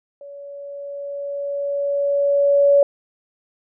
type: tone with level ramp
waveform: sine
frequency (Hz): 566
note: C#5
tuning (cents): +36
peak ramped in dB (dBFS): -35 to -9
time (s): 0.21-2.83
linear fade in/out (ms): 2
effects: none